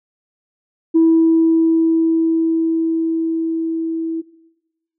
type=tone with level ramp; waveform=sine; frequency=326.5 Hz; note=E4; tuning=17 cents flat; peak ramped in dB=-7 to -19 dBFS; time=0.94-4.22 s; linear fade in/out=20 ms; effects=noise-tail reverb RT60 1.0 s tail -18 dB re dry + tanh soft clip ceiling -5 dBFS